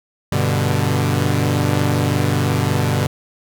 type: chord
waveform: sawtooth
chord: G major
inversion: none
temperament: equal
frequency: 98 / 123.47 / 146.83 Hz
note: G2 / B2 / D3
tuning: 0 / 0 / 0 cents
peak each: -16 dBFS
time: 0.32-3.07 s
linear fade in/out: 5 ms
effects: none